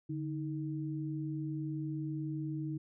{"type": "tone pair together", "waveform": "sine", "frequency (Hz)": [146.38, 314.5], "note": ["D3", "D#4"], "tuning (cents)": [-5, 19], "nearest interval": "octave + minor second", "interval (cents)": 1324, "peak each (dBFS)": [-37, -38], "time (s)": [0.09, 2.78], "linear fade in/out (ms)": 10, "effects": []}